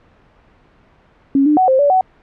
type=tone with pitch steps; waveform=sine; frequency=275.1 / 300 / 746 / 525 / 574 / 749 Hz; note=C#4 / D4 / F#5 / C5 / D5 / F#5; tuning=-13 / +37 / +14 / +6 / -40 / +21 cents; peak=-9 dBFS; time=1.35-2.01 s; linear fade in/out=2 ms; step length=110 ms; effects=pink hiss -51 dBFS RMS until 2.22 s + low-pass 2000 Hz 12 dB/octave